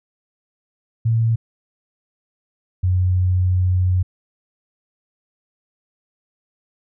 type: tone pair in turn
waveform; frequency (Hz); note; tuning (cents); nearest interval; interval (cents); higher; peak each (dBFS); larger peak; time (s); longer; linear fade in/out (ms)
sine; 113.8 / 91.39; A#2 / F#2; -41 / -21; major third; 380; first; -14; neither; 1.05-1.36 / 2.83-4.03; second; 10
effects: none